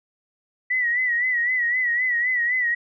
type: tone with vibrato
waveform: sine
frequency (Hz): 1952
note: B6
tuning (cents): -21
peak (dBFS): -19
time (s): 0.7-2.75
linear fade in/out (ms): 10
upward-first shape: sine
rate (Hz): 3.9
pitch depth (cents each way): 74
effects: none